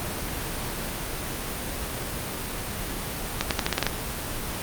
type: accelerating click train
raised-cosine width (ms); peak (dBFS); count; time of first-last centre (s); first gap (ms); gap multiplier
0.2; -4; 8; 3.41-3.866; 98; 0.86
effects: pink hiss -31 dBFS RMS until 4.62 s + Opus 32 kbps